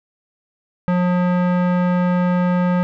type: tone with low-pass filter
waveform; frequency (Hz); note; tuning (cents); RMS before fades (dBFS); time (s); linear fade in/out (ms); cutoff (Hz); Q
square; 179; F3; +43; -17; 0.88-2.83; 0; 1500; 1.1
effects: none